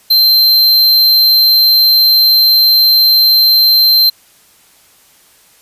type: tone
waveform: square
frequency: 4127 Hz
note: C8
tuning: 25 cents flat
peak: -6 dBFS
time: 0.1-4.1 s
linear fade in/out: 10 ms
effects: white hiss -47 dBFS RMS until 5.61 s + resampled to 32000 Hz